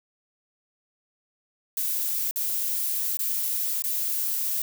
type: noise with dropouts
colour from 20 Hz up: violet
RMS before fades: -27 dBFS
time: 1.77-4.62 s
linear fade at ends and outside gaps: 2 ms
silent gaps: 2.311-2.359 / 3.171-3.191 / 3.822-3.839 s
effects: none